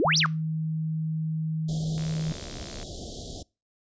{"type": "exponential two-way sweep", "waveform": "sine", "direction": "up then down", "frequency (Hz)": [275.2, 6150, 1082], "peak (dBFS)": -20, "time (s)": [0, 0.26], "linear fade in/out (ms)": 0, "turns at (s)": 0.18}
{"type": "tone", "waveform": "sine", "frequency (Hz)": 158.3, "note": "D#3", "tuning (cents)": 30, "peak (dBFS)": -26, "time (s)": [0.05, 2.32], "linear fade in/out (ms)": 0}
{"type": "band-stop noise", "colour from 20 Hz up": "pink", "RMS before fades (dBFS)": -38, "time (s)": [1.68, 3.43], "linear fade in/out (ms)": 10, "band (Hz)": [740, 3200], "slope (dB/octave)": 96}
{"type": "click train", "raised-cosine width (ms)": 0.2, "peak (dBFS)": -25, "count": 60, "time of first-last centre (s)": [1.98, 2.829], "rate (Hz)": 69.5}
{"effects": ["noise-tail reverb RT60 0.3 s tail -25 dB re dry", "resampled to 16000 Hz"]}